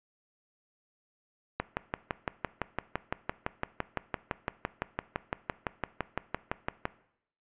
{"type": "click train", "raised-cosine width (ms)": 0.5, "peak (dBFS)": -14, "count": 32, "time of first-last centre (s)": [1.6, 6.854], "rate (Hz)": 5.9, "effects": ["noise-tail reverb RT60 0.7 s tail -18 dB re dry", "resampled to 8000 Hz"]}